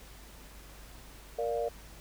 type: chord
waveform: sine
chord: Bb major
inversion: none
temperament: equal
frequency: 466.2 / 587.3 / 698.5 Hz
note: Bb4 / D5 / F5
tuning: 0 / 0 / 0 cents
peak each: -32 / -34 / -36 dBFS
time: 1.38-1.69 s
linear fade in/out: 10 ms
effects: added 50 Hz sine -51 dBFS peak until 2 s + pink hiss -53 dBFS RMS until 2 s